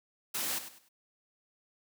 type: noise with echo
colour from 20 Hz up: white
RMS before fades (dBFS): -34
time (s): 0.34-0.59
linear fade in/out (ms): 10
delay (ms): 100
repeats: 3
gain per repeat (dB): -11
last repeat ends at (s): 0.89
effects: high-pass 150 Hz 12 dB/octave